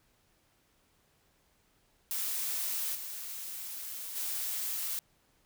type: noise with level steps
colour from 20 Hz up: blue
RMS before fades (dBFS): -34 / -41 / -35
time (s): 2.11-4.99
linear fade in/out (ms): 0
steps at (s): 2.94 / 4.15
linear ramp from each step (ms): 20
effects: pink hiss -70 dBFS RMS until 5.45 s